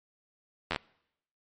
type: slowing click train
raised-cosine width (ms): 0.3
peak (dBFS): -13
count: 5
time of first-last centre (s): 0.71-0.761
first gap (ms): 11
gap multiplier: 1.1
effects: noise-tail reverb RT60 0.8 s tail -25 dB re dry + MP3 48 kbps